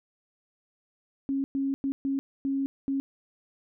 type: tone bursts at uneven times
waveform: sine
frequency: 273.2 Hz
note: C#4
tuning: 25 cents flat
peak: -25 dBFS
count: 6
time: 1.29-1.44 / 1.55-1.74 / 1.84-1.92 / 2.05-2.19 / 2.45-2.66 / 2.88-3 s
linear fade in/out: 0 ms
effects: none